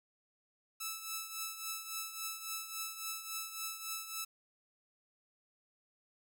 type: tone with tremolo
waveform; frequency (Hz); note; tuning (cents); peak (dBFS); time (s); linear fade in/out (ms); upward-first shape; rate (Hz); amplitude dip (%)
5% pulse; 1312; E6; -9; -25; 0.8-4.25; 10; triangle; 3.6; 70
effects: none